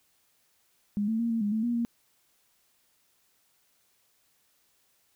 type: tone with pitch steps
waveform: sine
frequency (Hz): 205.3 / 222.9 / 232.9 / 227.8 / 205.8 / 219.8 / 238.6 / 234.5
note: G#3 / A3 / A#3 / A#3 / G#3 / A3 / A#3 / A#3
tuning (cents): -20 / +23 / -1 / -40 / -16 / -2 / +41 / +11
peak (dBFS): -25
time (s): 0.97-1.85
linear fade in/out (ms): 0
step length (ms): 110
effects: white hiss -69 dBFS RMS until 5.15 s